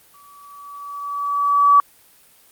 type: tone with exponential growth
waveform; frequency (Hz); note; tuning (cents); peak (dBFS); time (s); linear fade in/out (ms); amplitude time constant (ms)
sine; 1145; D6; -44; -7; 0.14-1.8; 1; 360
effects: white hiss -52 dBFS RMS until 2.51 s + Opus 32 kbps